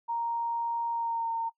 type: tone with pitch glide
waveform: sine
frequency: 932.3 to 915.2 Hz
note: A#5 to A#5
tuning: 0 to -32 cents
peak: -28 dBFS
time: 0.08-1.5 s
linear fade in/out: 20 ms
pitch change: -32 cents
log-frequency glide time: 0.91-1.31 s
effects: noise-tail reverb RT60 0.1 s tail -20 dB re dry